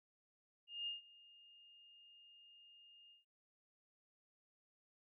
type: tone with ADSR envelope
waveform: sine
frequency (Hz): 2829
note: F7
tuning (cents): +22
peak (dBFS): -39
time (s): 0.67-3.25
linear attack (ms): 200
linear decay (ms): 140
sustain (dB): -22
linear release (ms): 140
effects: none